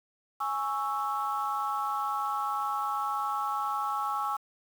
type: chord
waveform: sine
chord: C# minor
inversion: second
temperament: equal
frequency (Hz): 830.6 / 1108.7 / 1318.5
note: G#5 / C#6 / E6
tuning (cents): 0 / 0 / 0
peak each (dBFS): -32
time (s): 0.4-4.37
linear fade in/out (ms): 10
effects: tanh soft clip ceiling -20 dBFS + 8-bit